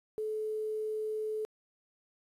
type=tone with quantisation; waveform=sine; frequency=431.7 Hz; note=A4; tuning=33 cents flat; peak=-32 dBFS; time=0.18-1.45 s; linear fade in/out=0 ms; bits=10; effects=resampled to 32000 Hz